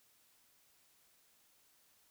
silence, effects white hiss -70 dBFS RMS until 2.1 s

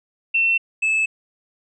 sine / triangle tone pair in turn, 2699 / 2612 Hz, E7 / E7, +40 / -17 cents, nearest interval minor second, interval 57 cents, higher first, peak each -15 dBFS, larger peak neither, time 0.34-0.58 / 0.82-1.06 s, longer neither, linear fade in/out 10 ms, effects resampled to 24000 Hz

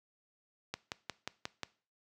click train, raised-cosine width 0.2 ms, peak -19 dBFS, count 6, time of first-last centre 0.74-1.633 s, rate 5.6 Hz, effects noise-tail reverb RT60 0.4 s tail -20 dB re dry + high-pass 80 Hz 12 dB/octave

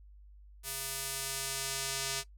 square tone with band-pass filter sweep, 135.6 Hz, C#3, 38 cents flat, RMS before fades -37 dBFS, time 0.63-2.24 s, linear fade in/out 50 ms, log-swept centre 12000 to 6700 Hz, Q 0.89, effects noise-tail reverb RT60 0.1 s tail -18 dB re dry + added 50 Hz sine -52 dBFS peak until 2.37 s

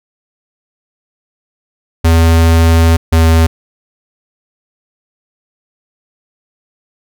square tone pair in turn, 82.41 / 81.56 Hz, E2 / E2, 0 / -18 cents, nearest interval unison, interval 18 cents, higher first, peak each -6 dBFS, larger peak neither, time 2.04-2.97 / 3.12-3.47 s, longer first, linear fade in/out 10 ms, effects none

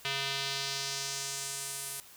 square tone with band-pass filter sweep, 137.8 Hz, C#3, 10 cents flat, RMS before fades -36 dBFS, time 0.05-2 s, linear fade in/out 0 ms, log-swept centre 3100 to 11000 Hz, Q 1.6, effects white hiss -54 dBFS RMS until 2.16 s

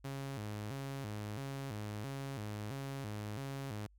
sawtooth tone with vibrato, 120 Hz, B2, 49 cents flat, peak -36 dBFS, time 0.04-3.87 s, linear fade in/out 10 ms, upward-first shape square, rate 1.5 Hz, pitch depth 230 cents each way, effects added 50 Hz sine -61 dBFS peak until 3.98 s

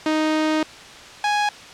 sawtooth tone pair in turn, 311.1 / 830.5 Hz, D#4 / G#5, 0 / 0 cents, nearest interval octave + perfect fourth, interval 1700 cents, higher second, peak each -14 dBFS, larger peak neither, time 0.06-0.63 / 1.24-1.49 s, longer first, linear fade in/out 2 ms, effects white hiss -40 dBFS RMS until 1.73 s + low-pass 5000 Hz 12 dB/octave

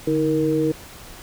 sine tone cluster, 147.9 / 315.9 / 468.6 Hz, D3 / D#4 / A#4, +13 / +26 / +9 cents, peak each -26 / -20 / -21 dBFS, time 0.07-0.72 s, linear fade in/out 5 ms, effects pink hiss -41 dBFS RMS until 1.22 s

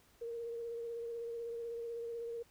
sine tone with vibrato, 466.2 Hz, A#4, in tune, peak -39 dBFS, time 0.21-2.43 s, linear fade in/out 10 ms, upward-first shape sine, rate 16 Hz, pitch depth 22 cents each way, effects pink hiss -67 dBFS RMS until 2.5 s

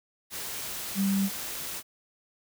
sine tone in noise, 196 Hz, G3, in tune, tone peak -23 dBFS, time 0.95-1.3 s, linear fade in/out 50 ms, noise white, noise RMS -36 dBFS, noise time 0.3-1.83 s, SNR +10 dB, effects none

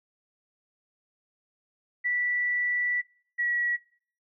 sine tone pair in turn, 1961 / 1926.2 Hz, B6 / B6, -13 / -44 cents, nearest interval unison, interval 31 cents, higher first, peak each -24 dBFS, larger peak neither, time 2.04-3.02 / 3.38-3.77 s, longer first, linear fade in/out 20 ms, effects noise-tail reverb RT60 0.5 s tail -20 dB re dry

